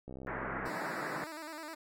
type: click train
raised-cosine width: 2 ms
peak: -32 dBFS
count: 40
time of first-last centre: 0.08-0.675 s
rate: 65.5 Hz
type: band-pass noise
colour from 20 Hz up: white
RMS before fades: -39 dBFS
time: 0.27-1.24 s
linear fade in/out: 0 ms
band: 130 to 1900 Hz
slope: 48 dB/octave
type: tone with vibrato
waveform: 10% pulse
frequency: 313.4 Hz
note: D#4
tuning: 13 cents sharp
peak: -34 dBFS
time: 0.65-1.75 s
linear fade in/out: 10 ms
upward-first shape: square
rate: 9.7 Hz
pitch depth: 69 cents each way
effects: none